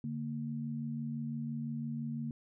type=tone pair together; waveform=sine; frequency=144.58 / 230.5 Hz; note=D3 / A#3; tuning=-27 / -19 cents; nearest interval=minor sixth; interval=808 cents; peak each=-39 / -37 dBFS; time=0.04-2.31 s; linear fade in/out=2 ms; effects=none